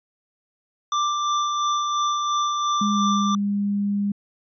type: tone with tremolo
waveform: square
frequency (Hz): 1180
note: D6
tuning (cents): +8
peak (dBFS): -20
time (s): 0.92-3.35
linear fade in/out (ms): 2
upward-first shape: sine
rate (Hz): 2.9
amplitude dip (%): 30
type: tone with pitch glide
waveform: sine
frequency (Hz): 205.8 to 202.4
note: G#3 to G#3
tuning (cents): -16 to -44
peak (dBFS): -20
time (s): 2.81-4.12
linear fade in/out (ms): 5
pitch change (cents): -28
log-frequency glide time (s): 2.94-3.01
effects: resampled to 16000 Hz

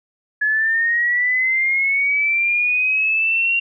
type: linear sweep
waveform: sine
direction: up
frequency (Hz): 1698 to 2767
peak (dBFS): -15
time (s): 0.41-3.6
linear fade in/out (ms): 10
effects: none

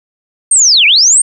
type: linear two-way sweep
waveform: sine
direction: down then up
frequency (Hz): 8870 to 2217 to 8870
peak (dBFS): -4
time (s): 0.51-1.22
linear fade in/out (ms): 5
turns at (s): 0.86
effects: none

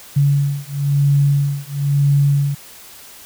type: beating tone pair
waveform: sine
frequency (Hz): 141.2 / 142.2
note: C#3 / C#3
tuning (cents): +32 / +45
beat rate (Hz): 1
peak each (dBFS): -16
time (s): 0.16-2.55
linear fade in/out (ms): 10
effects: white hiss -40 dBFS RMS until 3.25 s

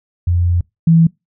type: tone pair in turn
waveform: sine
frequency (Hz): 87.31 / 164.82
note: F2 / E3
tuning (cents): 0 / 0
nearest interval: major seventh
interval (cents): 1100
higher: second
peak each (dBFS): -11 / -6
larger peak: second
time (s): 0.27-0.61 / 0.87-1.07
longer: first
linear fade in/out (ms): 5
effects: noise-tail reverb RT60 0.2 s tail -25 dB re dry

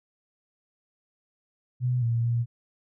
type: tone with pitch steps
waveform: sine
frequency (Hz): 124.7 / 116.6 / 118.2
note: B2 / A#2 / A#2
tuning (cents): +17 / +1 / +24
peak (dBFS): -22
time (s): 1.8-2.46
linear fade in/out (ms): 50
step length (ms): 220
effects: none

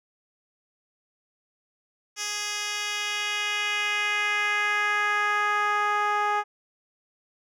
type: tone with band-pass filter sweep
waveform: 10% pulse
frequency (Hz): 415.3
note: G#4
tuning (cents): 0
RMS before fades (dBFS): -26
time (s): 2.16-6.44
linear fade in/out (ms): 50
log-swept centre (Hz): 5300 to 930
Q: 1.6
effects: none

